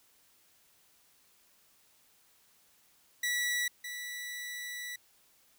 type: tone pair in turn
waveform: sawtooth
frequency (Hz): 1948 / 1958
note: B6 / B6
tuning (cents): -24 / -15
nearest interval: unison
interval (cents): 9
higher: second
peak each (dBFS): -26 / -35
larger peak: first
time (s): 3.23-3.68 / 3.84-4.96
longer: second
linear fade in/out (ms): 5
effects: white hiss -66 dBFS RMS until 5.58 s